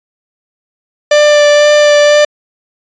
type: tone with vibrato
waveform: 45% pulse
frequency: 591 Hz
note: D5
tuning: 11 cents sharp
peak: -4 dBFS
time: 1.11-2.25 s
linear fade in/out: 5 ms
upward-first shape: sine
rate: 2 Hz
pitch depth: 11 cents each way
effects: resampled to 16000 Hz